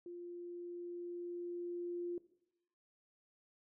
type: tone with level ramp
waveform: sine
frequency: 349.2 Hz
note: F4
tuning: in tune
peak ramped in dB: -45 to -37 dBFS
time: 0.06-2.18 s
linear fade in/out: 2 ms
effects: noise-tail reverb RT60 0.8 s tail -18 dB re dry